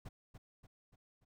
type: noise with echo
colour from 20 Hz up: brown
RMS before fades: -45 dBFS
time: 0.05-0.09 s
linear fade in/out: 10 ms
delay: 290 ms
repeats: 4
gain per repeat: -6 dB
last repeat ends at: 1.25 s
effects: none